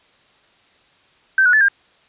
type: tone with pitch steps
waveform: sine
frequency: 1551 / 1463 / 1737 / 1606 Hz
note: G6 / F#6 / A6 / G6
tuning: -19 / -20 / -23 / +41 cents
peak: -10 dBFS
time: 1.38-1.684 s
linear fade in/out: 2 ms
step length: 76 ms
effects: white hiss -55 dBFS RMS until 2.08 s + resampled to 8000 Hz